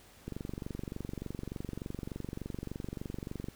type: click train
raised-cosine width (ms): 3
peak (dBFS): -25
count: 76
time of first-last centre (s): 0.28-3.485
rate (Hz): 23.4
effects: pink hiss -58 dBFS RMS until 3.55 s